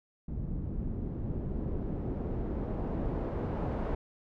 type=noise with low-pass filter sweep; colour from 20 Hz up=pink; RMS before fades=-34 dBFS; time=0.28-3.95 s; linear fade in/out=5 ms; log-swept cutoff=200 to 810 Hz; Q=0.81; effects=none